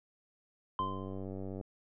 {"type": "tone with exponential decay", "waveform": "triangle", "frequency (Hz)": 1037, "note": "C6", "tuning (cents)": -16, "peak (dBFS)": -27, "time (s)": [0.79, 1.25], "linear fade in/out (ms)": 1, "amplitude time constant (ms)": 100}
{"type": "click train", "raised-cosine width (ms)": 2, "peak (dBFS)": -29, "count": 79, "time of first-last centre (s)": [0.8, 1.612], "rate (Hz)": 96.1}
{"effects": ["resampled to 8000 Hz"]}